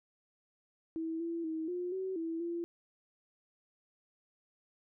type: tone with pitch steps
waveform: sine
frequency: 324.7 / 335.3 / 319.4 / 356.3 / 377.9 / 328.2 / 341.1 Hz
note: E4 / E4 / D#4 / F4 / F#4 / E4 / F4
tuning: -26 / +30 / +45 / +35 / +37 / -8 / -41 cents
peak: -34 dBFS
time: 0.96-2.64 s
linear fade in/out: 0 ms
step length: 240 ms
effects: none